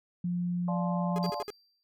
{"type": "tone", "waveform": "sine", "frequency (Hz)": 176.2, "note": "F3", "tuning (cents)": 16, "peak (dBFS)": -28, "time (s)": [0.24, 1.3], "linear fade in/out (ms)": 5}
{"type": "chord", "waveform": "sine", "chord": "D minor seventh", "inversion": "none", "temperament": "equal with one note detuned", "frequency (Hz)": [587.3, 698.5, 863.4, 1046.5], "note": ["D5", "F5", "A5", "C6"], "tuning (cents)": [0, 0, -33, 0], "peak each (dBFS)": [-37, -38, -38, -39], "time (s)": [0.68, 1.43], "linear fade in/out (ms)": 2}
{"type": "tone bursts", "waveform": "45% pulse", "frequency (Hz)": 415.3, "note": "G#4", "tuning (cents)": 0, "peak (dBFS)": -35, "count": 5, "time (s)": [1.16, 1.503], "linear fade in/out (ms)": 0, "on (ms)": 23, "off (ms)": 57}
{"type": "tone with exponential decay", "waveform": "triangle", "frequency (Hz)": 4699, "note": "D8", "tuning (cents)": 0, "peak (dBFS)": -36, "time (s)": [1.23, 1.83], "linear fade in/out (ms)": 0, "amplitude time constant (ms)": 130}
{"effects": []}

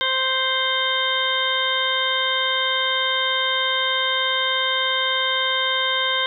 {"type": "harmonic tone", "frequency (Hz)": 523.3, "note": "C5", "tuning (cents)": 0, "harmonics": [1, 2, 3, 4, 6, 7], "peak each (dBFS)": [-29, -26, -26, -27, -24, -25], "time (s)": [0.01, 6.26], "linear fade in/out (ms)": 0, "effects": []}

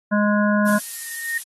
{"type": "harmonic tone", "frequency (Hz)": 207.7, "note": "G#3", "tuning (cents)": 0, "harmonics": [1, 3, 5, 7, 8], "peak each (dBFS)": [-17, -23, -26, -25, -29], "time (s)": [0.11, 0.79], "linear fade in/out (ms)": 20}
{"type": "noise", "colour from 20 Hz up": "violet", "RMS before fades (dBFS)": -27, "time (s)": [0.66, 1.44], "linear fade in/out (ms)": 20}
{"type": "tone with exponential growth", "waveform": "sine", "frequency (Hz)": 1847, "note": "A#6", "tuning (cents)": -16, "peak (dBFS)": -19, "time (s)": [0.78, 1.38], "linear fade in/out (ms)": 5, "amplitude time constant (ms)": 130}
{"effects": ["AAC 32 kbps"]}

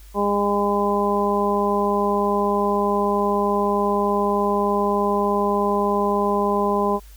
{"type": "harmonic tone", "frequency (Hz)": 203.3, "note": "G#3", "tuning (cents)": -37, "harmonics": [1, 2, 3, 4, 5], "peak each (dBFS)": [-24, -22, -26, -26, -23], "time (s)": [0.14, 7], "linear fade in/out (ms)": 50, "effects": ["added 50 Hz sine -41 dBFS peak until 7.16 s", "white hiss -52 dBFS RMS until 7.16 s"]}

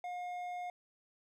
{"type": "tone with hard clipping", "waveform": "triangle", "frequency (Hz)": 715, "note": "F5", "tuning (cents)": 41, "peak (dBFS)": -40, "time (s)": [0.04, 0.7], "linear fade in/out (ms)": 2, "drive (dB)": 10, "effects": []}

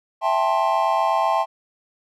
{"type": "chord", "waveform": "triangle", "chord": "A minor seventh", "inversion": "second", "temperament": "just", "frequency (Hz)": [660, 792, 880, 1056], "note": ["E5", "G5", "A5", "C6"], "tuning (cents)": [2, 18, 0, 16], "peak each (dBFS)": -21, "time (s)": [0.21, 1.46], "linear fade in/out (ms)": 50, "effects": []}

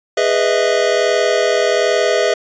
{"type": "chord", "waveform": "square", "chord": "E major seventh", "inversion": "first", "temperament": "just", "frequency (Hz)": [412, 494.4, 618.1, 659.3], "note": ["G#4", "B4", "D#5", "E5"], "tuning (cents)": [-14, 2, -12, 0], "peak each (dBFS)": -19, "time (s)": [0.17, 2.34], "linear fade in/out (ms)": 5, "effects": ["resampled to 16000 Hz"]}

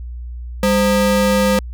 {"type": "ring-modulated tone", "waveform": "square", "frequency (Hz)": 358.7, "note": "F4", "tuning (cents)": 46, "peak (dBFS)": -10, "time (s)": [0.63, 1.59], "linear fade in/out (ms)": 2, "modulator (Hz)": 159, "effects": ["added 60 Hz sine -26 dBFS peak until 1.73 s"]}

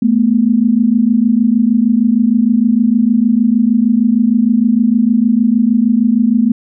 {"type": "tone pair together", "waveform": "sine", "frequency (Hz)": [216.8, 243.3], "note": ["A3", "B3"], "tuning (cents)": [-25, -26], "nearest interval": "major second", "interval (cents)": 199, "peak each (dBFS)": -11, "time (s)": [0.02, 6.52], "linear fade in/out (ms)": 5, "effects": []}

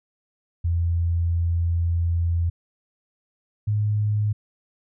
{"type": "tone pair in turn", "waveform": "sine", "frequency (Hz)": [84.9, 105.25], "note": ["F2", "G#2"], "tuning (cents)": [-48, 24], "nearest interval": "major third", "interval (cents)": 372, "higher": "second", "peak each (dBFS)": -19, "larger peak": "neither", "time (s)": [[0.64, 2.5], [3.67, 4.33]], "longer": "first", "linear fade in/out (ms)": 10, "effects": []}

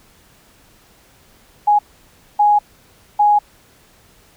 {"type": "tone bursts at uneven times", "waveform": "sine", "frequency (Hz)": 830.6, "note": "G#5", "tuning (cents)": 0, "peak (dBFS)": -9, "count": 3, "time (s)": [[1.67, 1.79], [2.39, 2.59], [3.19, 3.39]], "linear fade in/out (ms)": 10, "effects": ["pink hiss -51 dBFS RMS until 4.36 s"]}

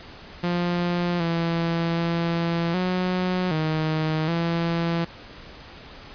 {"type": "tone with pitch steps", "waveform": "sawtooth", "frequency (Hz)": [175.1, 167.5, 168.6, 182.7, 156.9, 168.2], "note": ["F3", "E3", "E3", "F#3", "D#3", "E3"], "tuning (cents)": [5, 28, 39, -22, 15, 35], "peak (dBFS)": -18, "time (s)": [0.43, 5.05], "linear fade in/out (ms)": 10, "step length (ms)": 770, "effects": ["pink hiss -43 dBFS RMS until 6.14 s", "resampled to 11025 Hz"]}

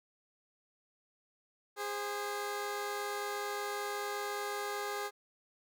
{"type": "tone pair together", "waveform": "15% pulse", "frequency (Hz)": [409.6, 523.3], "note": ["G#4", "C5"], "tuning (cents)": [-24, 0], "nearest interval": "major third", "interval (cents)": 424, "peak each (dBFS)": [-30, -37], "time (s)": [1.76, 5.11], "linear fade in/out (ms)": 50, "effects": []}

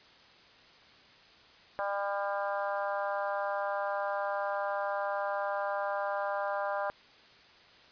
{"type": "harmonic tone", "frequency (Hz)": 200, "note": "G3", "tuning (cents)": 35, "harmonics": [3, 4, 5, 6, 7, 8], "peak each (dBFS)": [-34, -36, -38, -40, -41, -42], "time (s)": [1.79, 6.9], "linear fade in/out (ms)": 0, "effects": ["white hiss -57 dBFS RMS until 7.91 s", "resampled to 11025 Hz"]}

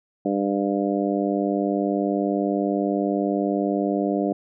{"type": "harmonic tone", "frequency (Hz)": 100, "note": "G2", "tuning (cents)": 35, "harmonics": [2, 3, 4, 5, 6, 7], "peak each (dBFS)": [-26, -24, -28, -30, -29, -30], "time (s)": [0.25, 4.33], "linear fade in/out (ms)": 5, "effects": []}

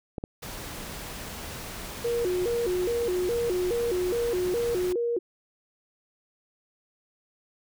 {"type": "clicks", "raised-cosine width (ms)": 2, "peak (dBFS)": -19, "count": 2, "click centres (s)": [0.182, 0.239]}
{"type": "noise", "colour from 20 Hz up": "pink", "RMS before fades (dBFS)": -38, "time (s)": [0.42, 4.93], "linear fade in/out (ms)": 10}
{"type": "tone with vibrato", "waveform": "sine", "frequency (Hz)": 413.3, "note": "G#4", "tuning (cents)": -8, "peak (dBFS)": -24, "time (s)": [2.04, 5.19], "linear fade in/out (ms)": 10, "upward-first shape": "square", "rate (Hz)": 2.4, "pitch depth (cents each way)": 230}
{"effects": []}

